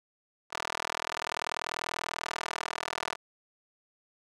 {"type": "tone with high-pass filter", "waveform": "15% pulse", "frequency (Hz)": 40.35, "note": "E1", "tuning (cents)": -36, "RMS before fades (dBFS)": -36, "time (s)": [0.5, 3.17], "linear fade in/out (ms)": 50, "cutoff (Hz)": 930, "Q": 1.2, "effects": ["low-pass 8000 Hz 12 dB/octave"]}